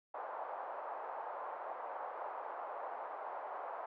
white band-pass noise, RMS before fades -44 dBFS, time 0.14-3.86 s, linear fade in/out 5 ms, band 590 to 1000 Hz, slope 24 dB/octave, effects none

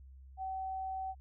sine tone, 762 Hz, G5, 49 cents flat, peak -36 dBFS, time 0.37-1.15 s, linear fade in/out 50 ms, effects added 66 Hz sine -51 dBFS peak until 1.2 s

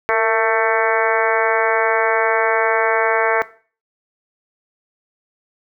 harmonic tone with a mistuned harmonic, 222.5 Hz, A3, 20 cents sharp, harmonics 2 / 3 / 4 / 5 / 6 / 7 / 8 / 9 / 10, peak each -19 / -21 / -22 / -23 / -24 / -24 / -25 / -26 / -26 dBFS, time 0.09-3.42 s, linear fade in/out 0 ms, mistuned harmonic 2, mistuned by +38 cents, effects noise-tail reverb RT60 0.4 s tail -17 dB re dry

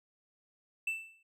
triangle tone with exponential decay, 2657 Hz, E7, 13 cents sharp, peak -27 dBFS, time 0.87-1.23 s, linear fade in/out 5 ms, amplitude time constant 77 ms, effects none

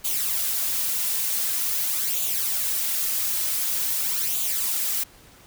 blue noise with flanger, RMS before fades -25 dBFS, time 0.04-5.04 s, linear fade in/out 10 ms, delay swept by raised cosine 0.28 to 4.98 ms, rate 0.46 Hz, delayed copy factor +0.6, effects pink hiss -51 dBFS RMS until 5.46 s

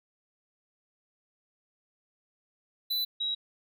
square / sine tone pair in turn, 3989 / 3852 Hz, B7 / B7, +17 / -44 cents, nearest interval minor second, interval 61 cents, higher first, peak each -28 dBFS, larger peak neither, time 2.9-3.05 / 3.2-3.35 s, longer neither, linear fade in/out 10 ms, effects none

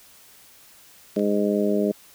harmonic tone, 102.7 Hz, G#2, 19 cents flat, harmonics 2 / 3 / 4 / 5 / 6, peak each -23 / -27 / -24 / -30 / -27 dBFS, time 1.16-1.92 s, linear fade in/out 10 ms
clicks, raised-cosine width 0.2 ms, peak -25 dBFS, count 2, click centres 1.163 / 1.194 s
effects white hiss -51 dBFS RMS until 2.14 s

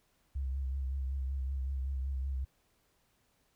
sine tone with vibrato, 66.8 Hz, C2, 36 cents sharp, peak -32 dBFS, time 0.35-2.45 s, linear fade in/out 10 ms, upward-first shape triangle, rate 5.3 Hz, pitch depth 60 cents each way, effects pink hiss -73 dBFS RMS until 3.55 s

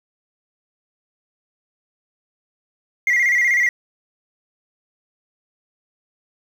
sine tone with vibrato, 2031 Hz, B6, 48 cents sharp, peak -12 dBFS, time 3.07-3.69 s, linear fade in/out 2 ms, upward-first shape square, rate 16 Hz, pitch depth 72 cents each way, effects tanh soft clip ceiling -12 dBFS + 7-bit

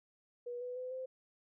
sine tone with pitch steps, 484.7 / 495.5 / 506.5 / 517.7 Hz, B4 / B4 / B4 / C5, -32 / +6 / +44 / -18 cents, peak -39 dBFS, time 0.46-1.06 s, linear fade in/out 10 ms, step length 150 ms, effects none

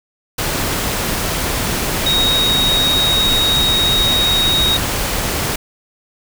sine tone in noise, 3768 Hz, A#7, 18 cents sharp, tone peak -13 dBFS, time 2.06-4.77 s, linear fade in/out 5 ms, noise pink, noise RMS -19 dBFS, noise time 0.38-5.56 s, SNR +3 dB, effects none

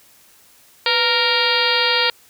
harmonic tone with a mistuned harmonic, 466.2 Hz, A#4, in tune, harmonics 1 / 2 / 3 / 4 / 5 / 6 / 7 / 8 / 9 / 10, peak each -24 / -24 / -24 / -24 / -24 / -24 / -24 / -24 / -24 / -24 dBFS, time 0.86-2.1 s, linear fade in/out 2 ms, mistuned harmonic 1, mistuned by +100 cents, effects white hiss -51 dBFS RMS until 2.29 s

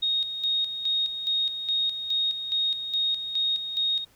sine tone with tremolo, 3729 Hz, A#7, in tune, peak -22 dBFS, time 0.02-4.05 s, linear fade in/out 10 ms, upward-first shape square, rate 2.4 Hz, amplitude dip 60%, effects pink hiss -60 dBFS RMS until 4.15 s

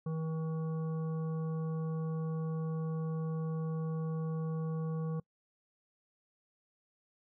harmonic tone, 160 Hz, D#3, 49 cents sharp, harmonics 1 / 3 / 5 / 7 / 9, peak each -33 / -43 / -56 / -51 / -64 dBFS, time 0.06-5.2 s, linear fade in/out 5 ms, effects noise-tail reverb RT60 0.1 s tail -25 dB re dry

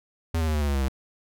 square tone with pitch steps, 82.41 / 79.83 / 77.34 / 74.92 / 72.58 / 70.31 / 68.11 / 65.98 Hz, E2 / D#2 / D#2 / D2 / D2 / C#2 / C#2 / C2, 0 / +45 / -10 / +35 / -20 / +25 / -30 / +15 cents, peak -23 dBFS, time 0.34-0.884 s, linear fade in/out 5 ms, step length 68 ms, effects none

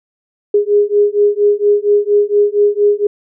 sine beating tone pair, 410 / 414.3 Hz, G#4 / G#4, -22 / -4 cents, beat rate 4.3 Hz, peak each -12 dBFS, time 0.54-3.07 s, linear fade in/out 5 ms, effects none

